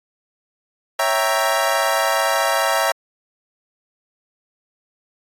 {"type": "chord", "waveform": "25% pulse", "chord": "C# diminished seventh", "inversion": "none", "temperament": "equal", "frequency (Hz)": [554.4, 659.3, 784, 932.3], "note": ["C#5", "E5", "G5", "Bb5"], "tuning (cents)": [0, 0, 0, 0], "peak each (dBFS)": [-19, -17, -20, -19], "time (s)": [0.99, 2.92], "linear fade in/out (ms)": 5, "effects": ["AAC 48 kbps"]}